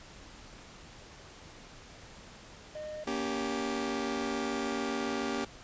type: tone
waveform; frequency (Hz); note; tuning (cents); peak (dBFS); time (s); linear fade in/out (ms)
triangle; 612; D#5; -29; -36; 2.75-3.04; 5
type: chord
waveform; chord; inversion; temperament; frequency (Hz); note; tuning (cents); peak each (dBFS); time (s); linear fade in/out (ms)
sawtooth; G diminished; first; just; 235.2 / 282.2 / 392; Bb3 / Db4 / G4; +16 / +31 / 0; -32; 3.07-5.45; 5
effects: pink hiss -51 dBFS RMS until 5.63 s + resampled to 16000 Hz